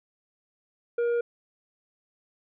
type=tone with tanh clipping; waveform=triangle; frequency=473.5 Hz; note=A#4; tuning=27 cents sharp; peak=-24 dBFS; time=0.98-1.21 s; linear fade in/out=5 ms; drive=10 dB; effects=none